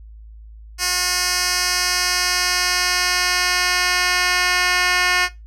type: tone with band-pass filter sweep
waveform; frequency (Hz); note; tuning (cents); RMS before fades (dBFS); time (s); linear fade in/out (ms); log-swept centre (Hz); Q
10% pulse; 360; F#4; -47; -19; 0.78-5.29; 50; 6200 to 3100; 1.1
effects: noise-tail reverb RT60 0.2 s tail -18 dB re dry + added 54 Hz sine -37 dBFS peak until 5.46 s